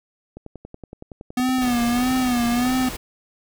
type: click train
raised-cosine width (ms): 2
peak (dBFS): -23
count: 15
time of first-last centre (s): 0.37-1.678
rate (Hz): 10.7
type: tone with vibrato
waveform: square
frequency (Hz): 246.9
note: B3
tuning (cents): 0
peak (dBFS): -19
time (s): 1.37-2.89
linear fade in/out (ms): 5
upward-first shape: sine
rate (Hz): 1.6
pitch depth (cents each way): 75
type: noise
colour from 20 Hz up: pink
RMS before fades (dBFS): -32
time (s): 1.61-2.97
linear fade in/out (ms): 10
effects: none